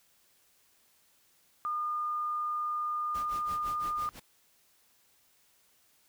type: tone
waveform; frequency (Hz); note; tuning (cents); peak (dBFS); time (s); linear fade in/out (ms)
sine; 1215; D#6; -42; -30; 1.65-4.09; 0
type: noise with tremolo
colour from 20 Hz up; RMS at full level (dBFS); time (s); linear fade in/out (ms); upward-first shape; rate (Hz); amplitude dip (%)
pink; -45; 3.14-4.2; 10; sine; 5.9; 90
effects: white hiss -67 dBFS RMS until 6.08 s